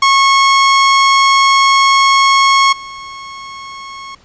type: tone with level steps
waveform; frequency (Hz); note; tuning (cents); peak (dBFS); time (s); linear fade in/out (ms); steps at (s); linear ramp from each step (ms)
sawtooth; 1094; C#6; -23; -3 / -23; 0.02-4.15; 5; 2.72; 10
effects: pink hiss -48 dBFS RMS until 4.24 s + resampled to 16000 Hz